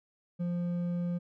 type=tone with hard clipping; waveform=sine; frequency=174.61 Hz; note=F3; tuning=in tune; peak=-31 dBFS; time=0.39-1.19 s; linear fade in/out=20 ms; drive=5 dB; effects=none